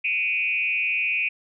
sine tone with frequency modulation, 2468 Hz, D#7, 15 cents flat, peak -21 dBFS, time 0.04-1.29 s, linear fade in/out 10 ms, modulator 190 Hz, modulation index 0.97, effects none

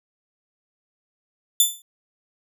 10% pulse tone with exponential decay, 3520 Hz, A7, in tune, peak -3 dBFS, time 1.6-1.82 s, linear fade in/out 2 ms, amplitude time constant 46 ms, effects none

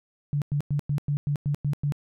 sine tone bursts, 144.6 Hz, D3, 27 cents flat, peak -22 dBFS, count 9, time 0.33-1.922 s, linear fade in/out 0 ms, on 88 ms, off 100 ms, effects none

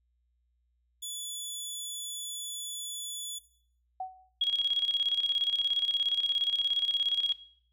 15% pulse tone, 3442 Hz, A7, 39 cents flat, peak -29 dBFS, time 1.02-3.39 s, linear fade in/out 10 ms
sine tone with exponential decay, 750 Hz, F#5, 23 cents sharp, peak -30 dBFS, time 4-4.29 s, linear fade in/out 5 ms, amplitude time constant 61 ms
sine tone with tremolo, 3303 Hz, G#7, 10 cents flat, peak -23 dBFS, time 4.41-7.33 s, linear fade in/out 5 ms, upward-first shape square, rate 17 Hz, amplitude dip 60%
effects noise-tail reverb RT60 0.6 s tail -17 dB re dry + added 60 Hz sine -70 dBFS peak until 7.72 s

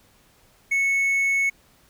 triangle tone, 2205 Hz, C#7, 10 cents flat, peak -17 dBFS, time 0.71-1.5 s, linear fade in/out 10 ms, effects pink hiss -58 dBFS RMS until 1.89 s

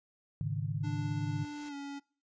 sine chord, Ab suspended fourth, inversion none, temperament equal with one note detuned, 106.13 / 138.59 / 155.56 Hz, Ab2 / Db3 / Eb3, +38 / 0 / 0 cents, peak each -36 dBFS, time 0.41-1.45 s, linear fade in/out 0 ms
white noise with exponential growth, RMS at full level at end -50 dBFS, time 0.77-1.69 s, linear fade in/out 5 ms, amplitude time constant 200 ms
square tone with pitch glide, 294 to 281.7 Hz, D4 to C#4, +2 to +28 cents, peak -40 dBFS, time 0.83-2 s, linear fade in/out 20 ms, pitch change -74 cents, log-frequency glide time 1.68-1.74 s
effects noise-tail reverb RT60 0.4 s tail -23 dB re dry + resampled to 16000 Hz

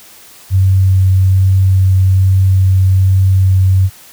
sine tone with vibrato, 94.7 Hz, F#2, 41 cents sharp, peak -6 dBFS, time 0.5-3.9 s, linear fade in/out 50 ms, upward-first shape triangle, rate 1.2 Hz, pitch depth 10 cents each way, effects white hiss -39 dBFS RMS until 4.12 s

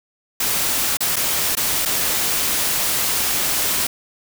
white noise with dropouts, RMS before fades -20 dBFS, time 0.4-3.87 s, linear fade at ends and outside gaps 5 ms, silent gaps 0.971-1.005 / 1.159-1.165 / 1.553-1.569 / 1.853-1.857 s, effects none

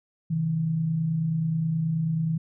sine tone pair together, 132.2 / 161.58 Hz, C3 / E3, +18 / -34 cents, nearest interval minor third, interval 348 cents, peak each -33 / -23 dBFS, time 0.3-2.38 s, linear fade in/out 10 ms, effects none

